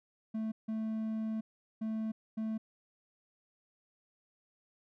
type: tone bursts at uneven times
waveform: triangle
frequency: 220 Hz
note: A3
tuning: in tune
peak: -31 dBFS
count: 4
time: 0.34-0.52 / 0.68-1.41 / 1.81-2.12 / 2.37-2.58 s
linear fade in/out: 10 ms
effects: none